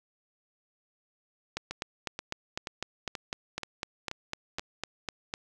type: two click trains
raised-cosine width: 0.2 ms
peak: -18 / -15 dBFS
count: 7 / 16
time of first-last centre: 1.71-4.595 / 1.57-5.339 s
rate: 2.08 / 3.98 Hz
effects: none